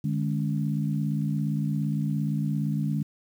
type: tone cluster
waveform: sine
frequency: 151.1 / 208.5 / 277 Hz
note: D3 / G#3 / C#4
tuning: +50 / +7 / -1 cents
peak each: -26 / -29 / -34 dBFS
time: 0.04-3.03 s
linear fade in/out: 5 ms
effects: 9-bit